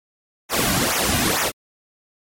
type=noise with flanger; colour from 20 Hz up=pink; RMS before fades=-20 dBFS; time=0.49-1.52 s; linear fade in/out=50 ms; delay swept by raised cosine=0.22 to 2.32 ms; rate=2.2 Hz; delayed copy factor=-1; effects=MP3 64 kbps